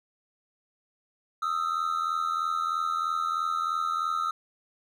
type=tone pair together; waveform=triangle; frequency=1249 / 1332.1 Hz; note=D#6 / E6; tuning=+6 / +18 cents; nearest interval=minor second; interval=112 cents; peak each=-27 dBFS; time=1.42-4.31 s; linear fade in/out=5 ms; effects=none